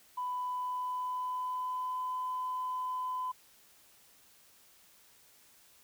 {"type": "tone with pitch glide", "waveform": "sine", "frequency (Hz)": [996, 1011.7], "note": ["B5", "B5"], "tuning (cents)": [14, 41], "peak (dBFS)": -32, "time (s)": [0.17, 3.32], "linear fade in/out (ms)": 10, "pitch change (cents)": 27, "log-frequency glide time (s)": [0.33, 2.01], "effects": ["tanh soft clip ceiling -28 dBFS", "white hiss -62 dBFS RMS until 5.83 s"]}